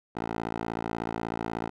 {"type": "tone with band-pass filter", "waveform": "10% pulse", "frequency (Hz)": 56.4, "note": "A1", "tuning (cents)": 44, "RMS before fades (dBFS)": -33, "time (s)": [0.15, 1.7], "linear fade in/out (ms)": 20, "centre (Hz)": 690, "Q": 0.8, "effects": []}